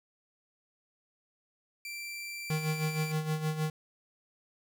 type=tone; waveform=sawtooth; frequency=2349 Hz; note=D7; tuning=in tune; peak=-35 dBFS; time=1.85-3.12 s; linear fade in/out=2 ms
type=tone with tremolo; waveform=square; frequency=155.56 Hz; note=D#3; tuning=in tune; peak=-28 dBFS; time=2.5-3.7 s; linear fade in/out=2 ms; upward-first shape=sine; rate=6.4 Hz; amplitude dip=65%
effects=none